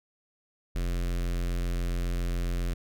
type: tone with notch filter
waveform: square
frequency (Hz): 43.65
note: F1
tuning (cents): 0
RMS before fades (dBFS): -29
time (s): 0.75-2.74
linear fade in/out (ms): 10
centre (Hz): 880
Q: 1.6
effects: none